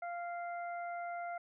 harmonic tone, 695 Hz, F5, 9 cents flat, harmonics 1 / 2 / 3, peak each -39 / -47 / -51 dBFS, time 0.02-1.38 s, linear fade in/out 5 ms, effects none

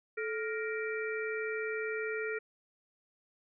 harmonic tone with a mistuned harmonic, 467.6 Hz, A#4, 5 cents sharp, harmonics 1 / 3 / 4 / 5, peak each -35 / -40 / -41 / -42 dBFS, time 0.17-2.39 s, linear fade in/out 10 ms, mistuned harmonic 1, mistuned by -120 cents, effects none

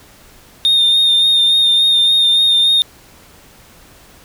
triangle tone with vibrato, 3657 Hz, A#7, 34 cents flat, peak -7 dBFS, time 0.65-2.82 s, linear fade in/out 0 ms, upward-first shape sine, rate 3.5 Hz, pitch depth 24 cents each way, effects tanh soft clip ceiling -3 dBFS + pink hiss -44 dBFS RMS until 4.24 s

